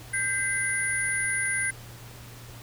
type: tone cluster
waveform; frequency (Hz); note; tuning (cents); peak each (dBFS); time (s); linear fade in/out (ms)
sine; 1577 / 2041 / 9710; G6 / C7 / D#9; +10 / -44 / -43; -29; 0.13-1.71; 10
effects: added 118 Hz sine -44 dBFS peak until 2.62 s + pink hiss -47 dBFS RMS until 2.62 s